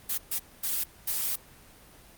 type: noise bursts at uneven times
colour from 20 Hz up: blue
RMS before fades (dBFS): -29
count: 4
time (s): 0.09-0.18 / 0.31-0.39 / 0.63-0.84 / 1.07-1.36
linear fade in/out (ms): 10
effects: pink hiss -53 dBFS RMS until 2.17 s + Opus 24 kbps